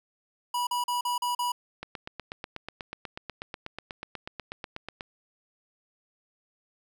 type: tone bursts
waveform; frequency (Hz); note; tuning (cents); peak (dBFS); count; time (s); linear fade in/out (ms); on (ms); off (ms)
square; 975; B5; -23; -27; 6; 0.54-1.52; 5; 130; 40
type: click train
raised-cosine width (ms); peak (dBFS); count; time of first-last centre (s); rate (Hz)
0.3; -20; 27; 1.83-5.008; 8.18
effects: none